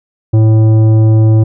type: tone with tanh clipping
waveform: triangle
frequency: 110 Hz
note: A2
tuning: in tune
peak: -6 dBFS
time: 0.33-1.44 s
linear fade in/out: 10 ms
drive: 15 dB
effects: none